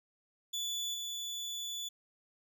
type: tone with level steps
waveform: 30% pulse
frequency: 3462 Hz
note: A7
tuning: 29 cents flat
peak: -32 / -35 dBFS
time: 0.53-1.89 s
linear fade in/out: 10 ms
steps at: 0.94 s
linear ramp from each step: 2 ms
effects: none